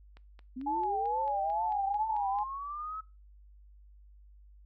click train, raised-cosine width 0.3 ms, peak -38 dBFS, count 11, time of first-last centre 0.17-2.387 s, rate 4.51 Hz
sine linear sweep, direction up, 246.9 to 1300 Hz, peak -36 dBFS, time 0.56-3.01 s, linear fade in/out 10 ms
sine tone with vibrato, 830.6 Hz, G#5, in tune, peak -29 dBFS, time 0.66-2.44 s, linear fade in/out 10 ms, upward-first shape triangle, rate 2.3 Hz, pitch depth 130 cents each way
effects noise-tail reverb RT60 0.3 s tail -21 dB re dry + added 50 Hz sine -53 dBFS peak until 4.65 s

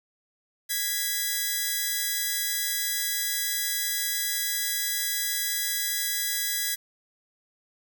5% pulse tone pair together, 1661.2 / 1979.4 Hz, G#6 / B6, 0 / +3 cents, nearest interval minor third, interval 303 cents, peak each -18 dBFS, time 0.69-6.76 s, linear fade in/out 20 ms, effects none

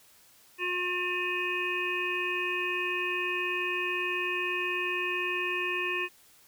harmonic tone with a mistuned harmonic, 359.2 Hz, F4, 49 cents sharp, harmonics 1 / 3 / 5 / 7 / 8, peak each -35 / -37 / -35 / -31 / -40 dBFS, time 0.58-6.09 s, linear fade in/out 50 ms, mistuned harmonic 8, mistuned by -30 cents, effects white hiss -59 dBFS RMS until 6.47 s

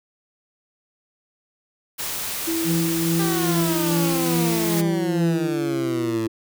white noise, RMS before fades -28 dBFS, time 1.98-4.82 s, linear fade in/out 20 ms
sine tone with pitch glide, 329.5 to 336 Hz, E4 to E4, -1 to +33 cents, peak -22 dBFS, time 2.47-6.28 s, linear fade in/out 10 ms, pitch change +34 cents, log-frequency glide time 2.97-3.42 s
triangle tone with tremolo, 167.3 Hz, E3, 26 cents sharp, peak -18 dBFS, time 2.64-5.52 s, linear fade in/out 50 ms, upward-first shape sine, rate 2.4 Hz, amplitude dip 60%
15% pulse exponential sweep, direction down, 399.8 to 109.9 Hz, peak -20 dBFS, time 3.19-6.27 s, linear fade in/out 5 ms
effects none

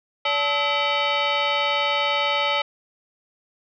sine tone with frequency modulation, 871 Hz, A5, 18 cents flat, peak -19 dBFS, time 0.25-2.62 s, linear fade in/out 5 ms, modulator 722 Hz, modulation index 3.8, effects none

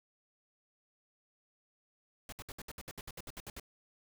pink noise bursts, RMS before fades -45 dBFS, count 14, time 2.29-3.598 s, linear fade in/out 2 ms, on 34 ms, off 64 ms, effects none

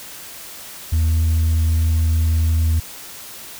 sine tone with pitch glide, 80.3 to 80.91 Hz, E2 to E2, -45 to -32 cents, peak -11 dBFS, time 0.92-2.8 s, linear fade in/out 10 ms, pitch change +13 cents, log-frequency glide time 1.04-1.14 s, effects tanh soft clip ceiling -13 dBFS + white hiss -36 dBFS RMS until 3.59 s

